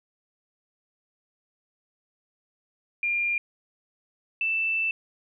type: tone pair in turn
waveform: sine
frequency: 2400 / 2654 Hz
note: D7 / E7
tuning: +37 / +11 cents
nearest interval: major second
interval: 174 cents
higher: second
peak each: -23 dBFS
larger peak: neither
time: 3.03-3.38 / 4.41-4.91 s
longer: second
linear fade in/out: 2 ms
effects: none